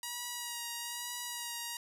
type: tone with vibrato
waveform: 5% pulse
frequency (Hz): 956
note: A#5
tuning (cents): +43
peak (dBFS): -26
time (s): 0.03-1.77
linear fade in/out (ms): 2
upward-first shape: sine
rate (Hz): 1.1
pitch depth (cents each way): 23
effects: none